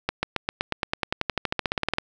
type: accelerating click train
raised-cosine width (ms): 0.3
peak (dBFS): -7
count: 23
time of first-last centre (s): 0.09-1.984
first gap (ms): 140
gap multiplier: 0.95
effects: none